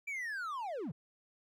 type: linear sweep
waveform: triangle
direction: down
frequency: 2361 to 118 Hz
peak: -35 dBFS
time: 0.07-0.92 s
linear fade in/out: 10 ms
effects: none